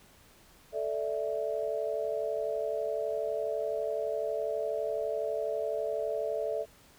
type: chord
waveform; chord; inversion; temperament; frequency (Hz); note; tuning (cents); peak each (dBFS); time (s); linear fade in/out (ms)
sine; A suspended fourth; none; equal; 440 / 587.3 / 659.3; A4 / D5 / E5; 0 / 0 / 0; -34; 0.72-6.66; 50
effects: pink hiss -59 dBFS RMS until 6.98 s